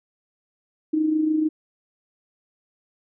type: tone with amplitude modulation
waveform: sine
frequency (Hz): 311.1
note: D#4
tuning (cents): 0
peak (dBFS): -16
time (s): 0.93-1.49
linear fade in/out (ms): 10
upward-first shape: sine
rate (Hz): 26.7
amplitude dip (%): 50
effects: none